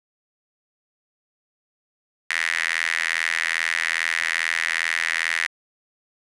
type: tone with high-pass filter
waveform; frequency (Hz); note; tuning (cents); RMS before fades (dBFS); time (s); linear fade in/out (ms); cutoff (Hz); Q
sawtooth; 82.41; E2; 0; -24; 2.3-5.47; 5; 1900; 5.7
effects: resampled to 24000 Hz + 7-bit